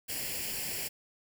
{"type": "noise with comb filter", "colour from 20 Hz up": "white", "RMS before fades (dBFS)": -36, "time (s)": [0.08, 0.89], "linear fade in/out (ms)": 20, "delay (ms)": 0.4, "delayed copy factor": 0.7, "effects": []}